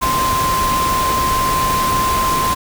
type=tone in noise; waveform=sine; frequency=1042 Hz; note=C6; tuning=7 cents flat; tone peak=-15 dBFS; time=0.01-2.55 s; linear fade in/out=20 ms; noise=pink; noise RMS=-21 dBFS; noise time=0.01-2.55 s; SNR=+3 dB; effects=none